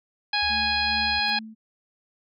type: harmonic tone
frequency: 829 Hz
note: G#5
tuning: 3 cents flat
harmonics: 1 / 2 / 3 / 4 / 5 / 6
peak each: -28 / -28 / -28 / -31 / -27 / -33 dBFS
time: 0.33-1.39 s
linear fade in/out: 5 ms
type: tone with vibrato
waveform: sine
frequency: 70.8 Hz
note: C#2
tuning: 37 cents sharp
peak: -37 dBFS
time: 0.42-1.2 s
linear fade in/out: 10 ms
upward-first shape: sine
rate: 8.1 Hz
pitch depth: 33 cents each way
type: tone with tremolo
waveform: sine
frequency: 220 Hz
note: A3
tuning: in tune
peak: -35 dBFS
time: 0.49-1.55 s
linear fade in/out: 20 ms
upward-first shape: sine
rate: 2.5 Hz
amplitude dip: 70%
type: noise with exponential growth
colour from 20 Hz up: pink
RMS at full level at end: -43 dBFS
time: 1.18-1.3 s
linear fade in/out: 0 ms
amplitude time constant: 24 ms
effects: none